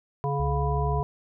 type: harmonic tone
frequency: 141 Hz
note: C#3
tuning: 30 cents sharp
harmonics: 1 / 3 / 5 / 7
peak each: -27 / -31 / -32 / -31 dBFS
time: 0.24-1.03 s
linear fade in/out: 0 ms
type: tone with vibrato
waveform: sine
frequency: 67.6 Hz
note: C#2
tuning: 43 cents flat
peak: -27 dBFS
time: 0.39-1.01 s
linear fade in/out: 10 ms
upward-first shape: square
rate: 5.4 Hz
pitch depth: 16 cents each way
effects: none